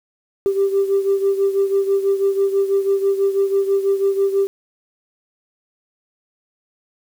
sine beating tone pair, 392.2 / 398.3 Hz, G4 / G4, +1 / +28 cents, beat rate 6.1 Hz, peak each -15 / -20 dBFS, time 0.46-4.47 s, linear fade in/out 0 ms, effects tanh soft clip ceiling -9 dBFS + 7-bit

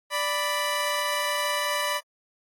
15% pulse tone pair together, 587.3 / 987.8 Hz, D5 / B5, 0 / 0 cents, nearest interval major sixth, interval 900 cents, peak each -21 dBFS, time 0.1-2.01 s, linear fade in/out 50 ms, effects AAC 48 kbps

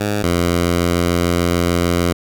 10% pulse tone pair in turn, 103.4 / 86.72 Hz, G#2 / F2, -7 / -12 cents, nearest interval minor third, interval 305 cents, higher first, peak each -9 / -6 dBFS, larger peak second, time 0-0.23 / 0.23-2.13 s, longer second, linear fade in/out 10 ms, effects none

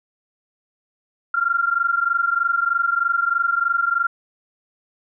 sine tone pair together, 1373.7 / 1396.9 Hz, F6 / F6, -29 / 0 cents, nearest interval unison, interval 29 cents, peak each -20 dBFS, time 1.34-4.07 s, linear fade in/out 5 ms, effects none

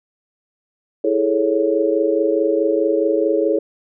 sine chord, A major seventh, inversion second, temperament equal with one note detuned, 327.9 / 415.3 / 440 / 554.4 Hz, E4 / G#4 / A4 / C#5, -9 / 0 / 0 / 0 cents, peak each -20 dBFS, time 1.04-3.59 s, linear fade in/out 5 ms, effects none

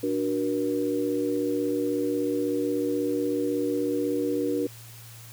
sine chord, D augmented, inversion none, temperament equal with one note detuned, 293.7 / 370 / 475.7 Hz, D4 / F#4 / A#4, 0 / 0 / +35 cents, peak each -27 / -30 / -28 dBFS, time 0.03-4.67 s, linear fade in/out 5 ms, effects added 115 Hz sine -45 dBFS peak until 5.32 s + white hiss -48 dBFS RMS until 5.32 s

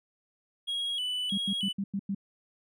triangle tone with vibrato, 3136 Hz, G7, in tune, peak -28 dBFS, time 0.67-1.73 s, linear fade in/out 20 ms, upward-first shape square, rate 1.6 Hz, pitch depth 86 cents each way
sine tone bursts, 197.6 Hz, G3, 14 cents sharp, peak -28 dBFS, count 6, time 1.32-2.148 s, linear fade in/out 5 ms, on 58 ms, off 96 ms
effects none

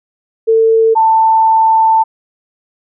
sine tone pair in turn, 448.3 / 889.4 Hz, A4 / A5, +32 / +18 cents, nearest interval octave, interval 1186 cents, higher second, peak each -6 / -6 dBFS, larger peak neither, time 0.47-0.95 / 0.95-2.04 s, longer second, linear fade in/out 20 ms, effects none

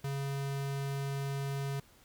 square tone, 138.59 Hz, C#3, in tune, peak -34 dBFS, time 0.04-1.8 s, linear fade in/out 5 ms, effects pink hiss -62 dBFS RMS until 2.04 s

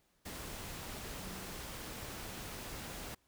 sine tone in noise, 188.3 Hz, F#3, 31 cents sharp, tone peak -49 dBFS, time 1.19-1.51 s, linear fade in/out 10 ms, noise pink, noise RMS -45 dBFS, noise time 0.25-3.15 s, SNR -7 dB, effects pink hiss -74 dBFS RMS until 3.27 s

